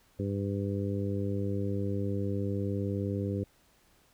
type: harmonic tone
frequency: 99.7 Hz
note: G2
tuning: 30 cents sharp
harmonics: 1 / 2 / 3 / 4 / 5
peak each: -32 / -35 / -37 / -38 / -39 dBFS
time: 0.19-3.44 s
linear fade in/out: 5 ms
effects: pink hiss -65 dBFS RMS until 4.13 s